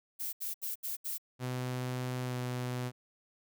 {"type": "noise bursts", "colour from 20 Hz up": "violet", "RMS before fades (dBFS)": -37, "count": 5, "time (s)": [0.19, 1.182], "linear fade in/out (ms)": 20, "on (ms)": 140, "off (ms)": 73}
{"type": "tone with pitch glide", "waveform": "sawtooth", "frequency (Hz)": [126.3, 124.78], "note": ["B2", "B2"], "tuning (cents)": [39, 18], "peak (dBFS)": -30, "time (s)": [1.39, 2.92], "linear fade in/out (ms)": 50, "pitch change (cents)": -21, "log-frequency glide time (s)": [2.25, 2.34]}
{"effects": []}